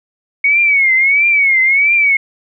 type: tone with vibrato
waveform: sine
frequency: 2217 Hz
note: C#7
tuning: in tune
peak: -8 dBFS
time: 0.44-2.17 s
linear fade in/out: 5 ms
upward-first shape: triangle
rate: 1.5 Hz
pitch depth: 140 cents each way
effects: none